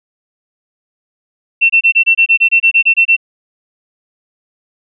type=tone bursts; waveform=sine; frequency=2700 Hz; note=E7; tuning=41 cents sharp; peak=-5 dBFS; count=14; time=1.61-3.166 s; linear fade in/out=20 ms; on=87 ms; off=26 ms; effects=none